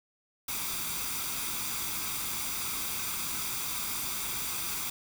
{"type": "noise with comb filter", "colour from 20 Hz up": "white", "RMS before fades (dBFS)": -34, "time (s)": [0.48, 4.9], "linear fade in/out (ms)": 5, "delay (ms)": 0.84, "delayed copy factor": 0.6, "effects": []}